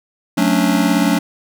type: chord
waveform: square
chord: D major seventh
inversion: first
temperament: just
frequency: 183.54 / 220.2 / 275.3 / 293.7 Hz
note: F#3 / A3 / C#4 / D4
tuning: -14 / +2 / -12 / 0 cents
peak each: -19 dBFS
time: 0.37-1.19 s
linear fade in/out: 10 ms
effects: none